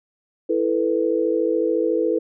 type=chord; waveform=sine; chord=E suspended fourth; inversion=none; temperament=equal; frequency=329.6 / 440 / 493.9 Hz; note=E4 / A4 / B4; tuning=0 / 0 / 0 cents; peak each=-22 / -22 / -22 dBFS; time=0.49-2.19 s; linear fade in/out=10 ms; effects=none